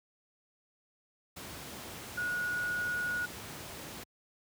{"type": "tone in noise", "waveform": "sine", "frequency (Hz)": 1453, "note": "F#6", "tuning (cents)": -32, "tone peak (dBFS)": -31, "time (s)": [2.17, 3.26], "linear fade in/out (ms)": 10, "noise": "pink", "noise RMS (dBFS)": -44, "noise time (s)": [1.36, 4.04], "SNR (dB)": 10, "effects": ["high-pass 80 Hz 12 dB/octave"]}